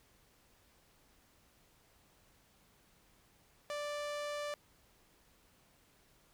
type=tone with low-pass filter; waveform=sawtooth; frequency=587.3 Hz; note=D5; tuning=in tune; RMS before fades=-40 dBFS; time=3.7-4.54 s; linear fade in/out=0 ms; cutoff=10000 Hz; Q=0.52; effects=pink hiss -68 dBFS RMS until 6.33 s